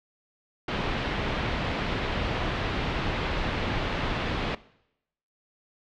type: low-pass noise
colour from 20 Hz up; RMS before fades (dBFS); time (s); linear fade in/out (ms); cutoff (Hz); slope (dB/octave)
pink; -29; 0.68-4.55; 5; 3600; 24
effects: noise-tail reverb RT60 0.8 s tail -20 dB re dry